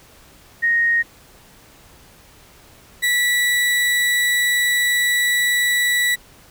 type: tone pair in turn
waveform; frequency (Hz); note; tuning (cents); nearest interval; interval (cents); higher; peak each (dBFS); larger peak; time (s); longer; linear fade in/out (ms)
sine / 35% pulse; 1864.7 / 1953.5; A#6 / B6; 0 / -19; minor second; 81; second; -14; neither; 0.62-1.03 / 3.02-6.16; second; 20
effects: pink hiss -48 dBFS RMS until 6.5 s